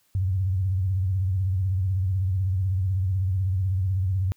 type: tone with vibrato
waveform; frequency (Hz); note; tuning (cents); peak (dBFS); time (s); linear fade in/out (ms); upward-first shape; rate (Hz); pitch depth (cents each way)
sine; 94.2; F#2; +32; -21; 0.15-4.32; 0; triangle; 16; 120
effects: white hiss -66 dBFS RMS until 4.36 s